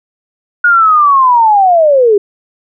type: linear sweep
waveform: sine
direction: down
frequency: 1448 to 391.6 Hz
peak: -4 dBFS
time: 0.64-2.18 s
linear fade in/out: 5 ms
effects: none